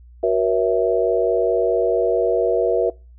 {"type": "chord", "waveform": "sine", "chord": "F# dominant seventh", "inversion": "none", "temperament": "equal with one note detuned", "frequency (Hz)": [370, 474.6, 554.4, 659.3], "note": ["F#4", "A#4", "C#5", "E5"], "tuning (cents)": [0, 31, 0, 0], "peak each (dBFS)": [-21, -19, -25, -20], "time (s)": [0.23, 2.9], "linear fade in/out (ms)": 5, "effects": ["noise-tail reverb RT60 0.3 s tail -24 dB re dry", "added 60 Hz sine -42 dBFS peak until 3.18 s"]}